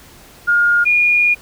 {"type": "tone pair in turn", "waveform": "sine", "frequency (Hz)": [1420, 2434], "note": ["F6", "D#7"], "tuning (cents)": [28, -39], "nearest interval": "major sixth", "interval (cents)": 933, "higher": "second", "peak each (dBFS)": -10, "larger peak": "neither", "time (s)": [[0.47, 0.85], [0.85, 1.35]], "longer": "second", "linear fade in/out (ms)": 20, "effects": ["pink hiss -43 dBFS RMS until 1.41 s"]}